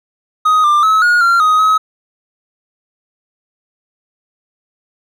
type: tone with pitch steps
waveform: triangle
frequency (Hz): 1253 / 1191 / 1290 / 1439 / 1379 / 1253 / 1276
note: D#6 / D6 / E6 / F#6 / F6 / D#6 / D#6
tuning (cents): +12 / +24 / -38 / -49 / -22 / +12 / +43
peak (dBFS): -6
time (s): 0.45-1.78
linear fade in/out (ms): 10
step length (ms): 190
effects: none